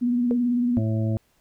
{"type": "tone with vibrato", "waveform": "sine", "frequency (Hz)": 243.1, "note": "B3", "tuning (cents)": -27, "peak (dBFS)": -19, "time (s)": [0.01, 0.8], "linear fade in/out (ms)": 20, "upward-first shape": "sine", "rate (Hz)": 18, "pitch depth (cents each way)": 36}
{"type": "tone with exponential decay", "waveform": "sine", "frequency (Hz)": 470, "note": "A#4", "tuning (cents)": 14, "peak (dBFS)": -20, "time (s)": [0.31, 0.39], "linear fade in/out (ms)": 0, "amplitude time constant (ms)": 16}
{"type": "harmonic tone", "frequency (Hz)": 110, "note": "A2", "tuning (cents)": 0, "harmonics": [1, 2, 3, 5, 6], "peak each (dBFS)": [-22, -28, -32, -36, -38], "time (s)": [0.77, 1.17], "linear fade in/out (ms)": 0}
{"effects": ["pink hiss -65 dBFS RMS until 1.4 s"]}